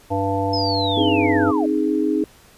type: harmonic tone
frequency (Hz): 98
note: G2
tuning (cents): 0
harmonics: 1 / 3 / 5 / 7 / 9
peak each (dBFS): -25 / -25 / -25 / -25 / -25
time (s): 0.1-1.52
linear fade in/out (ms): 20
type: linear sweep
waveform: sine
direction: down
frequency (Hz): 5230 to 566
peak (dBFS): -23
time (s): 0.53-1.66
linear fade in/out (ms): 5
type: chord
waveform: sine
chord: Ab major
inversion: first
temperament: equal with one note detuned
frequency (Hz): 265.6 / 311.1 / 415.3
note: C4 / Eb4 / Ab4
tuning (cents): +26 / 0 / 0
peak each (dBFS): -23 / -19 / -23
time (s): 0.97-2.24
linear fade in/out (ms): 2
effects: pink hiss -50 dBFS RMS until 2.57 s + resampled to 32000 Hz